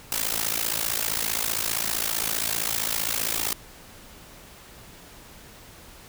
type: noise with amplitude modulation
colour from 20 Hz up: white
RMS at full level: -23 dBFS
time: 0.12-3.53 s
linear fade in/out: 0 ms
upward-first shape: sine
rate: 55.3 Hz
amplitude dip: 90%
effects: pink hiss -47 dBFS RMS until 6.08 s